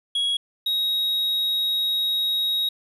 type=tone pair in turn; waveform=triangle; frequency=3322 / 3790 Hz; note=G#7 / A#7; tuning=0 / +28 cents; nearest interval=major second; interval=228 cents; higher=second; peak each=-19 dBFS; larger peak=neither; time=0.15-0.37 / 0.66-2.69 s; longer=second; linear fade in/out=5 ms; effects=resampled to 32000 Hz + 9-bit